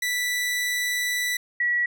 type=tone pair in turn; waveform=sawtooth / sine; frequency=1972 / 1932.5 Hz; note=B6 / B6; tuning=-3 / -38 cents; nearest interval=unison; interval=35 cents; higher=first; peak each=-20 dBFS; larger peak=neither; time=0.02-1.37 / 1.6-1.86 s; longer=first; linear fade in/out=5 ms; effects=none